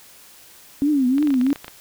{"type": "tone with vibrato", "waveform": "sine", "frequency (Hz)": 273.9, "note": "C#4", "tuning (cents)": -21, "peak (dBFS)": -15, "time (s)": [0.82, 1.53], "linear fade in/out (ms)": 0, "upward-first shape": "triangle", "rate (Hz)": 3, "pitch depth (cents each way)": 200}
{"type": "clicks", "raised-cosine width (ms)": 0.3, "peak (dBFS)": -18, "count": 11, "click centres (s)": [1.182, 1.227, 1.273, 1.305, 1.341, 1.413, 1.466, 1.504, 1.559, 1.645, 1.681]}
{"effects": ["white hiss -47 dBFS RMS until 1.8 s"]}